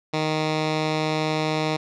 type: tone with low-pass filter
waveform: 10% pulse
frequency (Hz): 155.56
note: D#3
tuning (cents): 0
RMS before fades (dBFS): -24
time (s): 0.13-1.77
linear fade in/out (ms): 10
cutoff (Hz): 4500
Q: 1.5
effects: none